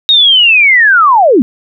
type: linear sweep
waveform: sine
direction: down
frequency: 3780 to 213.3 Hz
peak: -3 dBFS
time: 0.09-1.42 s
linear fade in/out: 0 ms
effects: none